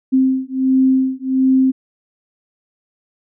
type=beating tone pair; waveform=sine; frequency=261.6 / 263 Hz; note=C4 / C4; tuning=0 / +9 cents; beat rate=1.4 Hz; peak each=-15 dBFS; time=0.12-1.72 s; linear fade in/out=20 ms; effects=none